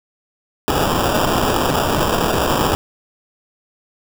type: noise with sample-and-hold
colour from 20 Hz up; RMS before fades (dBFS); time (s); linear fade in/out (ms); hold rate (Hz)
blue; -17; 0.68-2.75; 0; 2100
effects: none